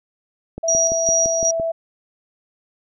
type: click train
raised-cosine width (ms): 2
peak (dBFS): -16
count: 7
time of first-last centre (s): 0.58-1.599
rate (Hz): 5.89
type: tone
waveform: sine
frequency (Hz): 659.3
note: E5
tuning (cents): 0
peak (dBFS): -19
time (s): 0.63-1.72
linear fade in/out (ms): 10
type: tone with tremolo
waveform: sine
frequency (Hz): 5760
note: F#8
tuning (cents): -47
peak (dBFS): -15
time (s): 0.68-1.51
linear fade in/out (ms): 5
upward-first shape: square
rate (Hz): 2.6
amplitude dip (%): 50
effects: none